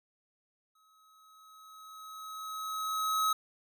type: tone with exponential growth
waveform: square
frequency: 1279 Hz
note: D#6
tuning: 47 cents sharp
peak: -26 dBFS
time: 0.75-3.33 s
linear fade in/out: 5 ms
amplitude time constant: 560 ms
effects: none